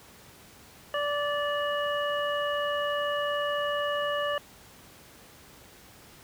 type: harmonic tone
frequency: 582 Hz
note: D5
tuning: 16 cents flat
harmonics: 1 / 2 / 3 / 5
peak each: -29 / -32 / -34 / -36 dBFS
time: 0.94-4.38 s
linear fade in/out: 2 ms
effects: pink hiss -52 dBFS RMS until 6.23 s + high-pass 60 Hz 12 dB/octave